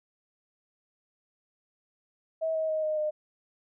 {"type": "tone with pitch steps", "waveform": "sine", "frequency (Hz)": [644, 635.1, 626.4, 617.8, 609.3], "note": ["E5", "D#5", "D#5", "D#5", "D#5"], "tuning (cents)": [-41, 35, 11, -12, -36], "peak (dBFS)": -26, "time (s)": [2.41, 3.11], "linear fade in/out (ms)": 20, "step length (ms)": 140, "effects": []}